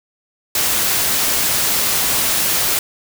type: noise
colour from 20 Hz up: white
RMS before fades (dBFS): -17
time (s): 0.55-2.79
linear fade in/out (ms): 2
effects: none